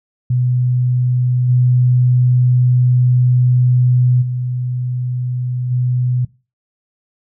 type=tone with level steps; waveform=sine; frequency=124.8 Hz; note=B2; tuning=19 cents sharp; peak=-12 / -9 / -17 / -13 dBFS; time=0.3-6.25 s; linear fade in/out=5 ms; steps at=1.48 / 4.21 / 5.7 s; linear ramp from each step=20 ms; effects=noise-tail reverb RT60 0.3 s tail -20 dB re dry